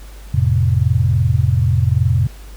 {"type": "chord", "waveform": "sine", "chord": "F major", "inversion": "none", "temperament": "equal", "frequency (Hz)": [87.31, 110, 130.81], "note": ["F2", "A2", "C3"], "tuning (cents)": [0, 0, 0], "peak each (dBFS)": -16, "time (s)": [0.34, 2.27], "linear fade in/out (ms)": 5, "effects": ["added 50 Hz sine -33 dBFS peak until 2.56 s", "pink hiss -44 dBFS RMS until 2.56 s"]}